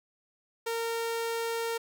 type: tone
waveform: sawtooth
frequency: 460 Hz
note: A#4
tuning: 23 cents flat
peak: -26 dBFS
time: 0.66-1.78 s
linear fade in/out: 10 ms
effects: none